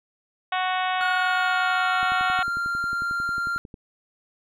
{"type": "harmonic tone", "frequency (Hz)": 370, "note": "F#4", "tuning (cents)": 0, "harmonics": [2, 3, 4, 5, 6, 7, 8, 9, 10], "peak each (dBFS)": [-25, -29, -31, -33, -35, -36, -37, -38, -39], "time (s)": [0.52, 2.43], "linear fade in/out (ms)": 5}
{"type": "tone with pitch glide", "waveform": "triangle", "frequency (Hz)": [1444, 1389.2], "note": ["F#6", "F6"], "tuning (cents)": [-43, -10], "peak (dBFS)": -22, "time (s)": [1.01, 3.58], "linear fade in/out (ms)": 0, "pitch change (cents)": -67, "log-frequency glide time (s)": [1.15, 1.93]}
{"type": "click train", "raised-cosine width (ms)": 3, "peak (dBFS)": -27, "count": 20, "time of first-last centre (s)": [2.03, 3.742], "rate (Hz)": 11.1}
{"effects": []}